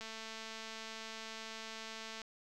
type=click train; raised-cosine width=0.2 ms; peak=-29 dBFS; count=491; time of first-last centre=0.01-2.217 s; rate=222 Hz; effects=none